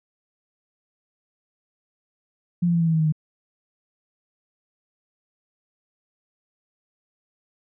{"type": "tone with pitch steps", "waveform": "sine", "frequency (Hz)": [174.61, 171.51, 168.47, 165.48, 162.54, 159.66, 156.82, 154.04], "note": ["F3", "F3", "E3", "E3", "E3", "D#3", "D#3", "D#3"], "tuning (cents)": [0, -31, 38, 7, -24, 45, 14, -17], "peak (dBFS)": -17, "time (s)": [2.62, 3.124], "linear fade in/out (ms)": 10, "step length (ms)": 63, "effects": []}